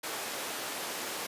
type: high-pass noise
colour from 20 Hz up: pink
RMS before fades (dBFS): -37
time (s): 0.03-1.27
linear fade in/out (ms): 10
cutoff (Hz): 400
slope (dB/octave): 12
effects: resampled to 32000 Hz